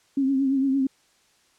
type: tone with vibrato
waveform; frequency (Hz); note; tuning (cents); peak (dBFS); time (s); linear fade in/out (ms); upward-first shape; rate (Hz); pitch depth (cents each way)
sine; 270.1; C#4; -45; -19; 0.17-0.87; 5; triangle; 8.8; 60
effects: white hiss -62 dBFS RMS until 1.58 s + low-pass 8000 Hz 12 dB/octave